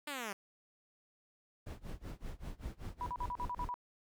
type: linear sweep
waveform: 5% pulse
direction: down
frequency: 303.9 to 190 Hz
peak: -28 dBFS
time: 0.07-0.33 s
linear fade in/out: 5 ms
type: noise with tremolo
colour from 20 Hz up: brown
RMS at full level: -41 dBFS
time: 1.66-3.7 s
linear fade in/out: 10 ms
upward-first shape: sine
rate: 5.2 Hz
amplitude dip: 95%
type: tone bursts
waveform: sine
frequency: 981 Hz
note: B5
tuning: 12 cents flat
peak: -36 dBFS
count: 8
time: 3.01-3.741 s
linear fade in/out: 0 ms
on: 52 ms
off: 45 ms
effects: none